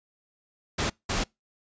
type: noise bursts at uneven times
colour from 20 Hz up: pink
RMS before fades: -27 dBFS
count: 2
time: 0.78-0.9 / 1.09-1.24 s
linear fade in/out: 10 ms
effects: noise-tail reverb RT60 0.2 s tail -26 dB re dry + resampled to 16000 Hz